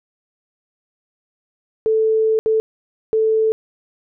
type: tone bursts at uneven times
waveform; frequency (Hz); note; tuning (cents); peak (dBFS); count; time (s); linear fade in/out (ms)
sine; 440.1; A4; 0; -13; 3; 1.86-2.39 / 2.46-2.6 / 3.13-3.52; 0
effects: none